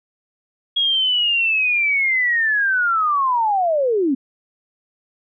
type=linear sweep; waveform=sine; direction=down; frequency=3312 to 250.1 Hz; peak=-15 dBFS; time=0.76-4.15 s; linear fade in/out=10 ms; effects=none